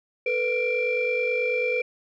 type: tone cluster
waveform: sine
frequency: 447.4 / 496.6 / 2358 Hz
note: A4 / B4 / D7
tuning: +29 / +9 / +6 cents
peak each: -28 / -24 / -25 dBFS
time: 0.26-1.82 s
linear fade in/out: 5 ms
effects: tanh soft clip ceiling -16 dBFS